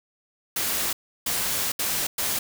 white noise bursts at uneven times, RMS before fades -26 dBFS, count 4, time 0.56-0.93 / 1.26-1.72 / 1.79-2.07 / 2.18-2.39 s, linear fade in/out 5 ms, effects none

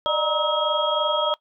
sine tone cluster, 592 / 615 / 942 / 1284 / 3266 Hz, D5 / D#5 / A#5 / E6 / G#7, +14 / -20 / +18 / -46 / -30 cents, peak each -26 dBFS, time 0.06-1.34 s, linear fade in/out 0 ms, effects noise-tail reverb RT60 0.1 s tail -21 dB re dry

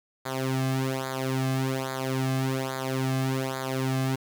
sawtooth tone with flanger, 132 Hz, C3, 16 cents sharp, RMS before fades -28 dBFS, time 0.25-4.16 s, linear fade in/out 10 ms, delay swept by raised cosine 0.35 to 2.15 ms, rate 1.2 Hz, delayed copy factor -0.85, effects 8-bit

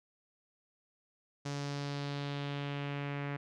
sawtooth tone with low-pass filter sweep, 142.5 Hz, C#3, 48 cents sharp, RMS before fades -38 dBFS, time 1.45-3.37 s, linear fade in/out 10 ms, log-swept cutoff 6100 to 2100 Hz, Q 2.2, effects none

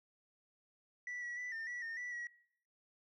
sine tone with pitch steps, 1964 / 1931 / 1979 / 1807 / 1946 / 1828 / 1962 / 1917 Hz, B6 / B6 / B6 / A6 / B6 / A#6 / B6 / A#6, -10 / -39 / +3 / +46 / -26 / -34 / -12 / +48 cents, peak -38 dBFS, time 1.07-2.27 s, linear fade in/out 2 ms, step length 150 ms, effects noise-tail reverb RT60 0.8 s tail -26 dB re dry + tanh soft clip ceiling -39 dBFS

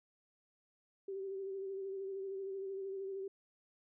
sine tone with vibrato, 388 Hz, G4, 18 cents flat, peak -39 dBFS, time 1.08-3.28 s, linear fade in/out 5 ms, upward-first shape sine, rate 13 Hz, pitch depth 32 cents each way, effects none

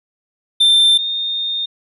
triangle / sine tone pair in turn, 3574 / 3655 Hz, A7 / A#7, +26 / -35 cents, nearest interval unison, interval 39 cents, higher second, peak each -7 / -18 dBFS, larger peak first, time 0.6-0.98 / 0.98-1.66 s, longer second, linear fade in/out 10 ms, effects resampled to 32000 Hz

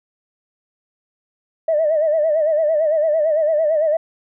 sine tone with vibrato, 622.3 Hz, D#5, in tune, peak -13 dBFS, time 1.68-3.97 s, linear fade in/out 5 ms, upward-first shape sine, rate 8.9 Hz, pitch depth 94 cents each way, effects tanh soft clip ceiling -9 dBFS

